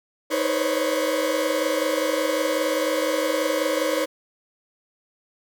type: tone cluster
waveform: 40% pulse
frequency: 314.8 / 493.4 / 519 / 544 / 563 Hz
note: D#4 / B4 / C5 / C#5 / C#5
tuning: +20 / -2 / -14 / -33 / +27 cents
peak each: -27 dBFS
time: 0.3-4.06 s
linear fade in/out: 20 ms
effects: none